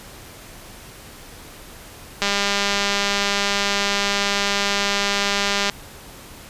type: click train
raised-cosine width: 0.2 ms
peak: -3 dBFS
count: 700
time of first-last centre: 2.22-5.698 s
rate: 201 Hz
effects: pink hiss -41 dBFS RMS until 6.49 s + resampled to 32000 Hz

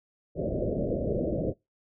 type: low-pass noise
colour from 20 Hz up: white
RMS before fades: -29 dBFS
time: 0.35-1.54 s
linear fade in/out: 50 ms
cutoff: 630 Hz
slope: 96 dB/octave
effects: noise-tail reverb RT60 0.2 s tail -23 dB re dry

